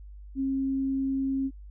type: tone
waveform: sine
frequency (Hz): 269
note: C4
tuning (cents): +48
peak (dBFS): -25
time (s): 0.35-1.51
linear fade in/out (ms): 50
effects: added 50 Hz sine -42 dBFS peak until 1.7 s